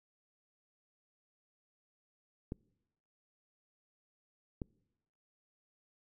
clicks, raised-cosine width 3 ms, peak -25 dBFS, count 2, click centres 2.521 / 4.618 s, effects noise-tail reverb RT60 1.0 s tail -26 dB re dry

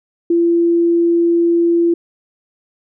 sine tone, 340 Hz, F4, 46 cents flat, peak -10 dBFS, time 0.3-1.94 s, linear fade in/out 5 ms, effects none

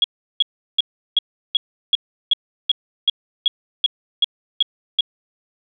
sine tone bursts, 3322 Hz, G#7, in tune, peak -11 dBFS, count 14, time 0.02-5.008 s, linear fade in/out 2 ms, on 22 ms, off 360 ms, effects none

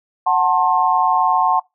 sine chord, F# diminished, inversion none, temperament just, 740 / 888 / 1065.6 Hz, F#5 / A5 / C6, 0 / +16 / +31 cents, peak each -17 dBFS, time 0.26-1.6 s, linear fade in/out 10 ms, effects noise-tail reverb RT60 0.2 s tail -23 dB re dry

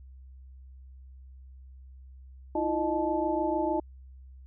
sine tone cluster, 317.1 / 343.7 / 615 / 870 Hz, D#4 / F4 / D#5 / A5, +33 / -28 / -20 / -20 cents, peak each -31 dBFS, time 2.55-3.8 s, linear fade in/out 5 ms, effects added 65 Hz sine -46 dBFS peak until 4.46 s

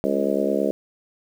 harmonic tone with a mistuned harmonic, 69.3 Hz, C#2, in tune, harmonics 3 / 4 / 5 / 6 / 7 / 8 / 9, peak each -27 / -27 / -27 / -27 / -27 / -27 / -27 dBFS, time 0.04-0.71 s, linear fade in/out 0 ms, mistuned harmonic 3, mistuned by -29 cents, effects 8-bit

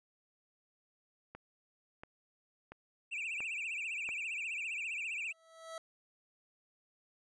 click train, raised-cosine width 0.5 ms, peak -32 dBFS, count 5, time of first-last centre 1.35-4.09 s, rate 1.46 Hz
triangle tone with vibrato, 2528 Hz, D#7, 27 cents sharp, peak -35 dBFS, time 3.11-5.33 s, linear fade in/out 20 ms, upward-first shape triangle, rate 15 Hz, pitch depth 180 cents each way
25% pulse tone with exponential growth, 652 Hz, E5, 19 cents flat, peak -37 dBFS, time 5.18-5.78 s, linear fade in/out 2 ms, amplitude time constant 130 ms
effects resampled to 24000 Hz

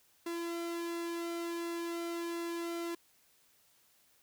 sawtooth tone with flanger, 339.3 Hz, F4, 50 cents flat, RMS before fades -38 dBFS, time 0.26-2.95 s, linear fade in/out 5 ms, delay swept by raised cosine 1.3 to 1.82 ms, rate 1.4 Hz, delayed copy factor -0.65, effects white hiss -68 dBFS RMS until 4.22 s

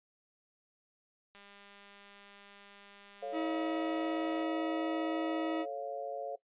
click train, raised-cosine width 0.2 ms, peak -38 dBFS, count 620, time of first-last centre 1.35-4.43 s, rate 201 Hz
sine chord, A augmented, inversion none, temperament equal, 440 / 554.4 / 698.5 Hz, A4 / C#5 / E#5, 0 / 0 / 0 cents, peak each -43 / -39 / -41 dBFS, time 3.22-6.36 s, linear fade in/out 10 ms
40% pulse tone, 320.4 Hz, E4, 49 cents flat, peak -32 dBFS, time 3.32-5.66 s, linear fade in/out 50 ms
effects noise-tail reverb RT60 0.1 s tail -19 dB re dry + resampled to 8000 Hz

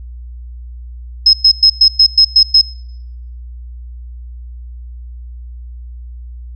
sine tone bursts, 5150 Hz, E8, 41 cents flat, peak -3 dBFS, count 8, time 1.26-2.614 s, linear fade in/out 5 ms, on 73 ms, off 110 ms, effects noise-tail reverb RT60 0.8 s tail -24 dB re dry + added 60 Hz sine -27 dBFS peak until 6.55 s

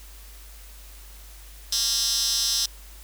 10% pulse tone with high-pass filter, 230 Hz, A#3, 23 cents flat, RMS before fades -24 dBFS, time 1.72-2.66 s, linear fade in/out 5 ms, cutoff 4800 Hz, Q 5.6, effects added 50 Hz sine -43 dBFS peak until 3.03 s + white hiss -49 dBFS RMS until 3.03 s

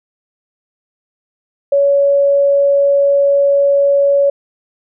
sine tone, 562 Hz, C#5, 24 cents sharp, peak -8 dBFS, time 1.72-4.3 s, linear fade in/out 5 ms, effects none

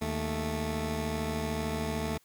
15% pulse tone pair together, 77.78 / 220 Hz, D#2 / A3, 0 / 0 cents, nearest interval octave + tritone, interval 1800 cents, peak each -27 dBFS, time 0.01-2.18 s, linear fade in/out 10 ms, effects white hiss -66 dBFS RMS until 2.24 s

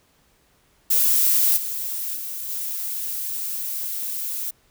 violet noise with level steps, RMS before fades -18 / -28 / -31 / -28 dBFS, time 0.9-4.51 s, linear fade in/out 10 ms, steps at 1.56 / 2.15 / 2.48 s, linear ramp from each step 20 ms, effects pink hiss -61 dBFS RMS until 4.7 s

